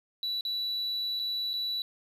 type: tone with dropouts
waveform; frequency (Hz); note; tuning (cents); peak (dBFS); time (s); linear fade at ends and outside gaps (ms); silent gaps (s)
sine; 3944; B7; -3; -27; 0.23-1.82; 1; 0.409-0.451 / 1.193-1.197 / 1.533-1.538
effects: tanh soft clip ceiling -28 dBFS + 11-bit